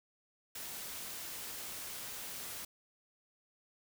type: noise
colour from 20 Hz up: white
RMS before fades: -44 dBFS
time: 0.55-2.65 s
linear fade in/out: 5 ms
effects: none